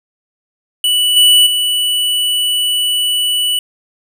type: tone with level steps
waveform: square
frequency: 2960 Hz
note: F#7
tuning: in tune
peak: -11 / -6 / -13 dBFS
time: 0.84-3.59 s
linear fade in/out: 2 ms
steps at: 1.16 / 1.46 s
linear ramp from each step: 10 ms
effects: none